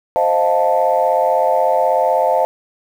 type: chord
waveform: sine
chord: F dominant seventh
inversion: second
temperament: equal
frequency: 523.3 / 622.3 / 698.5 / 880 Hz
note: C5 / Eb5 / F5 / A5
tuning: 0 / 0 / 0 / 0 cents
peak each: -17 dBFS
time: 0.16-2.45 s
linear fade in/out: 0 ms
effects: tanh soft clip ceiling -3 dBFS + 7-bit